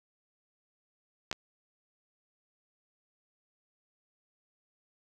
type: clicks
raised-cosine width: 0.2 ms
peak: -14 / -20 dBFS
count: 2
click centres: 1.314 / 1.328 s
effects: none